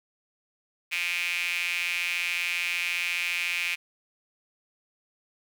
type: tone with high-pass filter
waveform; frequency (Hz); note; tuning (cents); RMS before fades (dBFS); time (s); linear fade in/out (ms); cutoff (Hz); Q
sawtooth; 174.61; F3; 0; -29; 0.91-3.76; 20; 2400; 7.4
effects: none